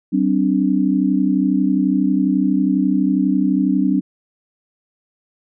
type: chord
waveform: sine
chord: G suspended fourth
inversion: none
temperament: equal with one note detuned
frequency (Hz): 191.41 / 261.6 / 293.7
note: G3 / C4 / D4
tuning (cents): -41 / 0 / 0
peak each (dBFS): -18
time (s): 0.12-4.01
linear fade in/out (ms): 20
effects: none